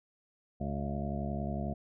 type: harmonic tone with a mistuned harmonic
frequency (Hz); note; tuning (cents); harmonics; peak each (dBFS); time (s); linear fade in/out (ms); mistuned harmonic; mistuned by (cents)
71.1; C#2; +45; 1 / 2 / 3 / 4 / 5 / 6 / 8 / 9 / 10; -38 / -38 / -37 / -48 / -46 / -50 / -47 / -44 / -43; 0.6-1.74; 10; 10; -34
effects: none